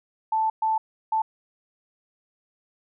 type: tone bursts at uneven times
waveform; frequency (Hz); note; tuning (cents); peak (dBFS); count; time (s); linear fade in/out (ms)
sine; 880; A5; 0; -20; 3; 0.32-0.5 / 0.62-0.78 / 1.12-1.22; 5
effects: none